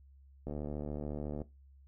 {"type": "click train", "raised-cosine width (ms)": 2, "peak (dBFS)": -26, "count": 71, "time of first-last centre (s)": [0.47, 1.417], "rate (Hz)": 73.9, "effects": ["noise-tail reverb RT60 0.2 s tail -17 dB re dry", "added 68 Hz sine -56 dBFS peak until 1.87 s"]}